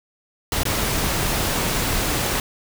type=noise with dropouts; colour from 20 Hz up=pink; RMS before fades=-22 dBFS; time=0.52-2.4 s; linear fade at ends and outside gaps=2 ms; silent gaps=0.634-0.653 s; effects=none